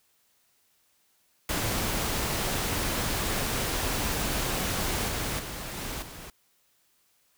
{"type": "noise with level steps", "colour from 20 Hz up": "pink", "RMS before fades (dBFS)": [-29, -31, -37, -35, -43], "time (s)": [1.49, 6.3], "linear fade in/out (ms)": 2, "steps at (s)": [5.08, 5.39, 5.77, 6.02], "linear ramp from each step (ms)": 5, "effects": ["white hiss -68 dBFS RMS until 7.37 s"]}